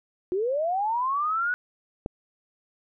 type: linear sweep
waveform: sine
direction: up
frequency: 349.2 to 1487 Hz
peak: -23 dBFS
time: 0.32-1.54 s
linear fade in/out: 0 ms
type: click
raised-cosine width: 2 ms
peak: -16 dBFS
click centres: 2.061 s
effects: none